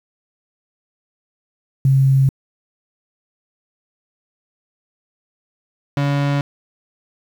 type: tone pair in turn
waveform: sine / 35% pulse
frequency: 134.6 / 142.03 Hz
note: C3 / C#3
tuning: +49 / +42 cents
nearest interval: minor second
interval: 93 cents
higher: second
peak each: -10 / -14 dBFS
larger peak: first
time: 1.85-2.29 / 5.97-6.41 s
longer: neither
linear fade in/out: 2 ms
effects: low-pass 4000 Hz 12 dB/octave + 7-bit